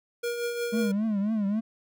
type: tone with tremolo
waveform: square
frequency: 475.4 Hz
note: A#4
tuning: 34 cents sharp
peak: -27 dBFS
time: 0.23-0.92 s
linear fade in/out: 10 ms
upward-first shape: triangle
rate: 5.6 Hz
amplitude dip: 50%
type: tone with vibrato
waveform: triangle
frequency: 209.7 Hz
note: G#3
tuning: 17 cents sharp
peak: -22 dBFS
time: 0.72-1.61 s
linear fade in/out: 20 ms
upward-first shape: triangle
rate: 3.7 Hz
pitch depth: 140 cents each way
effects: none